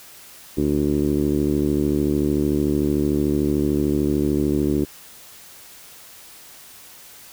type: tone with low-pass filter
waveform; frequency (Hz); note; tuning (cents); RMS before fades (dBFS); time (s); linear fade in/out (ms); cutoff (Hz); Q
10% pulse; 73.42; D2; 0; -20; 0.57-4.85; 10; 340; 3.1
effects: white hiss -44 dBFS RMS until 7.32 s